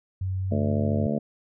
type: tone with pitch glide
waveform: sine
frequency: 94.1 to 98.15 Hz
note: F#2 to G2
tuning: +30 to +3 cents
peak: -25 dBFS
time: 0.21-1.07 s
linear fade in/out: 5 ms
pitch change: +73 cents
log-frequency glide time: 0.37-0.83 s
type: harmonic tone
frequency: 73.4 Hz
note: D2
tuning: in tune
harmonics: 2 / 3 / 4 / 5 / 6 / 7 / 8 / 9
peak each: -31 / -26 / -35 / -39 / -34 / -35 / -33 / -35 dBFS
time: 0.51-1.19 s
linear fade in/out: 10 ms
effects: none